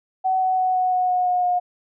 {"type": "tone with pitch steps", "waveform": "sine", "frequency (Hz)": [753, 747.8, 742.6, 737.5, 732.4, 727.4, 722.3, 717.3], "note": ["F#5", "F#5", "F#5", "F#5", "F#5", "F#5", "F#5", "F5"], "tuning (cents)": [30, 18, 6, -6, -18, -30, -42, 46], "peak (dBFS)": -17, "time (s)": [0.24, 1.6], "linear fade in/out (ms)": 20, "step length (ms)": 170, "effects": []}